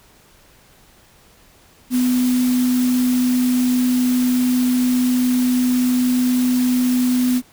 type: tone in noise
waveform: sine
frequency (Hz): 250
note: B3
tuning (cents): +21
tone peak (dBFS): -14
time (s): 1.9-7.42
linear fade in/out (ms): 50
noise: white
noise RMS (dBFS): -30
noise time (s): 1.9-7.42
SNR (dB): +13
effects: pink hiss -51 dBFS RMS until 7.52 s